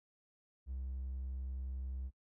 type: tone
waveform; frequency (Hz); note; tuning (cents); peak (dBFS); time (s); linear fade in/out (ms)
triangle; 65.1; C2; -8; -36; 0.66-2.11; 50
effects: noise-tail reverb RT60 0.1 s tail -23 dB re dry + tanh soft clip ceiling -33 dBFS